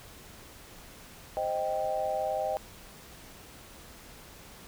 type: chord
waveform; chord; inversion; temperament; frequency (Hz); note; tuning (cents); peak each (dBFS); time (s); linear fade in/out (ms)
sine; C minor; none; equal; 523.3 / 622.3 / 784; C5 / Eb5 / G5; 0 / 0 / 0; -35 / -31 / -32; 1.37-2.57; 0
effects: pink hiss -50 dBFS RMS until 4.67 s